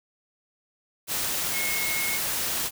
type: tone in noise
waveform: sine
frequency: 2170 Hz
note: C#7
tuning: 37 cents flat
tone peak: -29 dBFS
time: 1.52-2.2 s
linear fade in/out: 50 ms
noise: white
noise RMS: -28 dBFS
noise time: 1.07-2.71 s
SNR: -4 dB
effects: none